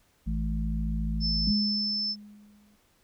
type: harmonic tone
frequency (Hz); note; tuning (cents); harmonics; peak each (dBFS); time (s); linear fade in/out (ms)
54.2; A1; -25; 1 / 3 / 4; -28 / -33 / -34; 0.26-1.52; 20
type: tone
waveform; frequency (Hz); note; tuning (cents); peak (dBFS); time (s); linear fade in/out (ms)
sine; 5280; E8; +2; -27; 1.2-2.16; 50
type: tone with exponential decay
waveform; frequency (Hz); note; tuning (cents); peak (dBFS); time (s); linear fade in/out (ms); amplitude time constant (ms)
sine; 207.7; G#3; 0; -21; 1.47-2.76; 5; 280
effects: pink hiss -66 dBFS RMS until 3.03 s